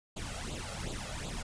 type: noise with flanger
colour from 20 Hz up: pink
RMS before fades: -39 dBFS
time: 0.16-1.43 s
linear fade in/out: 10 ms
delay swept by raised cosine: 0.26 to 1.56 ms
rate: 2.7 Hz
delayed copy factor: +0.75
effects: resampled to 22050 Hz

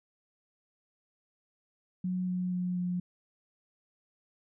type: tone with pitch steps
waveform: sine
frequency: 182.8 / 181.43 / 180.08 / 178.73 Hz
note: F#3 / F#3 / F#3 / F3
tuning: -21 / -34 / -47 / +40 cents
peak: -29 dBFS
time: 2.04-3 s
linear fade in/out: 5 ms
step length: 240 ms
effects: none

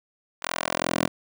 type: tone with high-pass filter sweep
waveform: 10% pulse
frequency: 42.71 Hz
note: F1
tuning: 38 cents flat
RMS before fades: -27 dBFS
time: 0.42-1.08 s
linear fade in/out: 10 ms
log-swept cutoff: 1100 to 250 Hz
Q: 0.94
effects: none

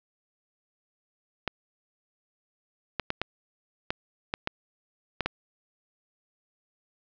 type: clicks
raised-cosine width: 0.3 ms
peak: -11 dBFS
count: 9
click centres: 1.477 / 2.997 / 3.104 / 3.216 / 3.905 / 4.339 / 4.474 / 5.207 / 5.26 s
effects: low-pass 5000 Hz 12 dB/octave

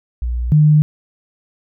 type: tone pair in turn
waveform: sine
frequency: 60.1 / 151.44 Hz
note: B1 / D#3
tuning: -46 / -47 cents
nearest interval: octave + major third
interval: 1599 cents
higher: second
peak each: -17 / -7 dBFS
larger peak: second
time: 0.22-0.52 / 0.52-0.82 s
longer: neither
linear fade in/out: 0 ms
effects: none

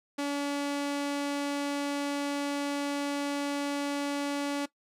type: tone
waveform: sawtooth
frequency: 285.1 Hz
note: C#4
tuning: 49 cents sharp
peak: -25 dBFS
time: 0.18-4.66 s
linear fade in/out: 10 ms
effects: noise-tail reverb RT60 0.1 s tail -18 dB re dry + low-pass 10000 Hz 12 dB/octave

